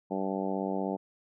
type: harmonic tone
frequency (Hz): 96.3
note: G2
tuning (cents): -30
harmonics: 2 / 3 / 4 / 5 / 6 / 7 / 8 / 9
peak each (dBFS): -34 / -36 / -37 / -38 / -39 / -39 / -40 / -41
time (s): 0.1-0.97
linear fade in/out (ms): 20
effects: none